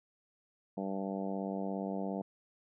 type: harmonic tone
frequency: 97.2 Hz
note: G2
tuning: 14 cents flat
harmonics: 2 / 3 / 4 / 5 / 6 / 7 / 8 / 9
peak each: -37 / -42 / -45 / -43 / -45 / -43 / -49 / -50 dBFS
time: 0.77-2.22 s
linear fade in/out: 5 ms
effects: none